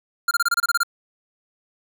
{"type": "tone bursts", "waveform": "square", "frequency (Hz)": 1396.9, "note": "F6", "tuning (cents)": 0, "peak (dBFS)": -17, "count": 10, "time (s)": [0.28, 0.833], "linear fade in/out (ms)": 5, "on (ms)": 31, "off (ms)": 27, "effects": []}